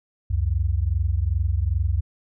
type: tone pair together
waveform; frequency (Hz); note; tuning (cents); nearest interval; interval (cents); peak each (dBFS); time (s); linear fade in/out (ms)
sine; 67.2 / 89.7; C2 / F2; +47 / +47; perfect fourth; 500; -22; 0.3-2.01; 10
effects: none